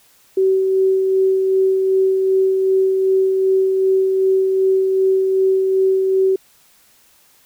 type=tone with tremolo; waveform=sine; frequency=381.2 Hz; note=G4; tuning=48 cents flat; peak=-11 dBFS; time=0.37-6.36 s; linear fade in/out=5 ms; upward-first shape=sine; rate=2.6 Hz; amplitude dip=30%; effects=white hiss -53 dBFS RMS until 7.45 s